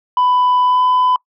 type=tone with pitch glide; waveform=sine; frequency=996 to 1004.1 Hz; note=B5 to B5; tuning=+14 to +28 cents; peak=-8 dBFS; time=0.17-1.16 s; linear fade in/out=2 ms; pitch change=+14 cents; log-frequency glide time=0.64-0.82 s; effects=noise-tail reverb RT60 0.1 s tail -25 dB re dry + tanh soft clip ceiling -9 dBFS

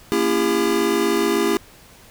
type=chord; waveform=square; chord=A# diminished seventh; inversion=none; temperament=just; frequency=233.1 / 279.7 / 335.6 / 402.8 Hz; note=A#3 / C#4 / E4 / G4; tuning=0 / +16 / +31 / +47 cents; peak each=-26 / -27 / -22 / -21 dBFS; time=0.12-1.57 s; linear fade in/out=0 ms; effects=pink hiss -47 dBFS RMS until 2.1 s

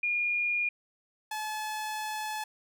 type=tone pair in turn; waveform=sine / sawtooth; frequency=2426 / 859.5 Hz; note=D#7 / A5; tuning=-44 / -41 cents; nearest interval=octave + tritone; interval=1797 cents; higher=first; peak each=-26 / -29 dBFS; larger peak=first; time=0.03-0.69 / 1.31-2.44 s; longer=second; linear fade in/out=5 ms; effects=none

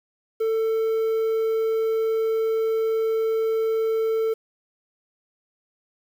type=tone with quantisation; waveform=triangle; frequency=445.3 Hz; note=A4; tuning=21 cents sharp; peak=-18 dBFS; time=0.4-4.34 s; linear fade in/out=10 ms; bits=8; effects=none

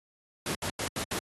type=noise bursts at uneven times; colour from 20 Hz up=pink; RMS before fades=-32 dBFS; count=5; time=0.46-0.55 / 0.62-0.7 / 0.79-0.88 / 0.96-1.04 / 1.11-1.19 s; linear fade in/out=2 ms; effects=high-pass 100 Hz 12 dB/octave + AAC 32 kbps

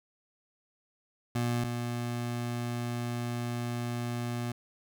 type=tone pair in turn; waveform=25% pulse; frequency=120 / 120 Hz; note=B2 / B2; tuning=-49 / -49 cents; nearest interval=unison; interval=0 cents; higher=neither; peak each=-24 / -28 dBFS; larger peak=first; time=1.35-1.64 / 1.64-4.52 s; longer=second; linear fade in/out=5 ms; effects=none

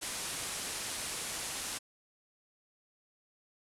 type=low-pass noise; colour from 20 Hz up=white; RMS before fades=-39 dBFS; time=0.01-1.79 s; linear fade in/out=20 ms; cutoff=11000 Hz; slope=48 dB/octave; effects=none

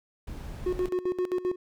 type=noise; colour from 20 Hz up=brown; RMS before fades=-38 dBFS; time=0.27-0.89 s; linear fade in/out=5 ms
type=tone with tremolo; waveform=triangle; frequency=363.6 Hz; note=F#4; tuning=30 cents flat; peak=-22 dBFS; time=0.66-1.56 s; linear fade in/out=5 ms; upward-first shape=square; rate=7.6 Hz; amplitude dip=80%
effects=none

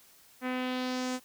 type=tone with low-pass filter sweep; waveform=sawtooth; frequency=253.8 Hz; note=B3; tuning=47 cents sharp; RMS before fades=-33 dBFS; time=0.41-1.2 s; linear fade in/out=50 ms; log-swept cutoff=2000 to 8200 Hz; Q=1.9; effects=white hiss -59 dBFS RMS until 1.24 s

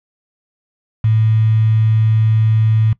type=tone with quantisation; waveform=sine; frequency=110 Hz; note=A2; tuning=in tune; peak=-10 dBFS; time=1.04-2.93 s; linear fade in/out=5 ms; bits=5; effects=noise-tail reverb RT60 0.1 s tail -20 dB re dry + low-pass 2000 Hz 12 dB/octave

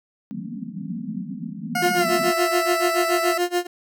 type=band-pass noise; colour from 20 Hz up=white; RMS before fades=-31 dBFS; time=0.31-2.31 s; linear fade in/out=0 ms; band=160 to 260 Hz; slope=96 dB/octave
type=tone with pitch glide; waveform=20% pulse; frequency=718 to 662.2 Hz; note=F5 to E5; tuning=+48 to +8 cents; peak=-16 dBFS; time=1.75-3.38 s; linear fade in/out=5 ms; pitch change=-140 cents; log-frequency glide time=1.97-2.07 s
type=tone with tremolo; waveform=30% pulse; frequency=353.2 Hz; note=F4; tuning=20 cents sharp; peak=-15 dBFS; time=1.82-3.67 s; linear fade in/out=5 ms; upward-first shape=sine; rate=7 Hz; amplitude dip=95%
effects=none

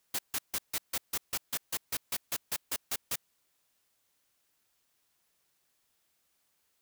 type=noise bursts; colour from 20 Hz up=white; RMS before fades=-32 dBFS; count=16; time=0.14-3.158 s; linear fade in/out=5 ms; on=48 ms; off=150 ms; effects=white hiss -75 dBFS RMS until 6.81 s

